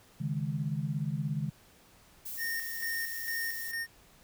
sine chord, C# suspended second, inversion none, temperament equal, 138.59 / 155.56 / 207.7 Hz, C#3 / D#3 / G#3, 0 / 0 / 0 cents, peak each -34 / -33 / -38 dBFS, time 0.2-1.5 s, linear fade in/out 10 ms
violet noise, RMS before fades -40 dBFS, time 2.25-3.72 s, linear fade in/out 10 ms
square tone with tremolo, 1835 Hz, A#6, 28 cents flat, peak -33 dBFS, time 2.37-3.87 s, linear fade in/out 50 ms, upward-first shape square, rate 2.2 Hz, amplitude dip 55%
effects pink hiss -60 dBFS RMS until 4.23 s

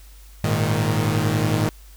sawtooth chord, Ab suspended second, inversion none, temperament equal with one note detuned, 103.83 / 114.74 / 155.56 Hz, Ab2 / Bb2 / Eb3, 0 / -27 / 0 cents, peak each -19 dBFS, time 0.44-1.69 s, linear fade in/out 0 ms, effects added 50 Hz sine -42 dBFS peak until 1.96 s + white hiss -52 dBFS RMS until 1.96 s

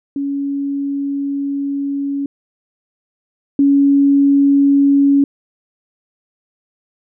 sine tone pair in turn, 280 / 280 Hz, C#4 / C#4, +18 / +18 cents, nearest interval unison, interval 0 cents, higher neither, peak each -17 / -8 dBFS, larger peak second, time 0.16-2.26 / 3.59-5.24 s, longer first, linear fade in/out 2 ms, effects none

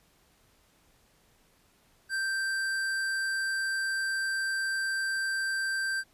triangle tone with hard clipping, 1568 Hz, G6, in tune, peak -30 dBFS, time 2.09-6.04 s, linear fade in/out 50 ms, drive 17 dB, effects pink hiss -65 dBFS RMS until 6.13 s + resampled to 32000 Hz

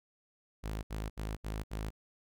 sawtooth tone bursts, 53.2 Hz, G#1, 42 cents sharp, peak -32 dBFS, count 5, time 0.63-1.906 s, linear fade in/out 20 ms, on 200 ms, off 69 ms, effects none

